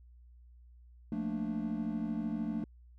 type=chord; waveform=triangle; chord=Bb major seventh; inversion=second; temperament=equal; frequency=174.61 / 220 / 233.1 / 293.7 Hz; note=F3 / A3 / Bb3 / D4; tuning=0 / 0 / 0 / 0 cents; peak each=-39 / -33 / -38 / -37 dBFS; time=1.12-2.64 s; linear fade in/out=2 ms; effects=tanh soft clip ceiling -22 dBFS + added 60 Hz sine -54 dBFS peak until 2.98 s